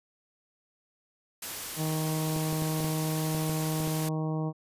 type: noise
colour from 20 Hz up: white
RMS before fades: -37 dBFS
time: 1.42-4.09 s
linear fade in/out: 5 ms
type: harmonic tone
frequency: 156.9 Hz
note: D#3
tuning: 15 cents sharp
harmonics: 1 / 2 / 3 / 4 / 5 / 6 / 7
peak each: -29 / -35 / -39 / -41 / -43 / -45 / -46 dBFS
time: 1.76-4.53 s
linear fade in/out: 50 ms
type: clicks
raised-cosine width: 2 ms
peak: -24 dBFS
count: 9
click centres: 2.363 / 2.528 / 2.622 / 2.804 / 2.845 / 3.349 / 3.496 / 3.803 / 3.874 s
effects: resampled to 32000 Hz